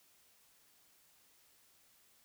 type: silence
effects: white hiss -68 dBFS RMS until 2.24 s